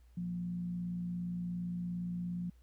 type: tone with frequency modulation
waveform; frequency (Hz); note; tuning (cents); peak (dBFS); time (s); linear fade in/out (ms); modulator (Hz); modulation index
sine; 176.3; F3; +17; -35; 0.17-2.5; 5; 57.3; 0.32
effects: added 60 Hz sine -58 dBFS peak until 2.62 s + pink hiss -75 dBFS RMS until 2.62 s